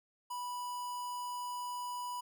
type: tone with notch filter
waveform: square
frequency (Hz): 983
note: B5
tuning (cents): -8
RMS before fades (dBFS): -40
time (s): 0.3-2.21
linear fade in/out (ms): 10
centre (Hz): 3500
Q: 1.8
effects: 13-bit